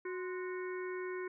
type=harmonic tone with a mistuned harmonic; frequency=367.5 Hz; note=F#4; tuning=12 cents flat; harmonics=1 / 3 / 4 / 5 / 6; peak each=-38 / -48 / -49 / -50 / -51 dBFS; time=0.05-1.28 s; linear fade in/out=5 ms; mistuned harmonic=3; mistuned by=-99 cents; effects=none